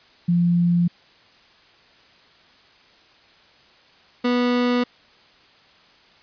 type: tone pair in turn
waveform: sine / 30% pulse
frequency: 173.3 / 245.1 Hz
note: F3 / B3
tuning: -13 / -13 cents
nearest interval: tritone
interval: 600 cents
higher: second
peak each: -15 dBFS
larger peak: neither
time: 0.28-0.88 / 4.24-4.84 s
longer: neither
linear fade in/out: 10 ms
effects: white hiss -53 dBFS RMS until 6.22 s + resampled to 11025 Hz